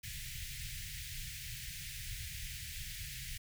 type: band-stop noise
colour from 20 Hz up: pink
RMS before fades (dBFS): -44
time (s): 0.03-3.38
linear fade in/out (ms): 10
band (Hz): 150 to 1800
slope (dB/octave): 48
effects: none